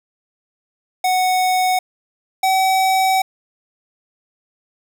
square tone pair in turn, 740 / 760.4 Hz, F#5 / F#5, 0 / +47 cents, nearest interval unison, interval 47 cents, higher second, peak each -15 / -14 dBFS, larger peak second, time 1.04-1.79 / 2.43-3.22 s, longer second, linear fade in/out 5 ms, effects none

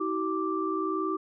sine tone cluster, 319.8 / 380.6 / 1174 Hz, D#4 / F#4 / D6, +48 / +49 / -1 cents, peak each -31 dBFS, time 0-1.17 s, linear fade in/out 10 ms, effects none

